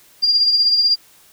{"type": "tone with tremolo", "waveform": "sine", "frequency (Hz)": 4793, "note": "D8", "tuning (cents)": 34, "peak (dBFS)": -10, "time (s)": [0.22, 0.96], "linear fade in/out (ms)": 20, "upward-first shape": "sine", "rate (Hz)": 16, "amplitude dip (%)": 45, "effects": ["white hiss -50 dBFS RMS until 1.32 s"]}